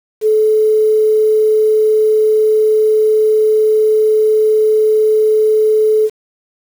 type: tone with quantisation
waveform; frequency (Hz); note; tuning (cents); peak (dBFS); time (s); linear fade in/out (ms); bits
sine; 432.1; A4; -31; -8; 0.21-6.1; 50; 6
effects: none